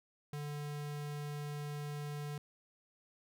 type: tone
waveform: square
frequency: 146.83 Hz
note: D3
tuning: in tune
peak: -40 dBFS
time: 0.33-2.38 s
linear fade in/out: 2 ms
effects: none